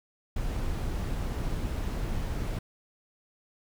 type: noise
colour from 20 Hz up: brown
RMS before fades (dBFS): -31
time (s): 0.36-2.59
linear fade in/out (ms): 5
effects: none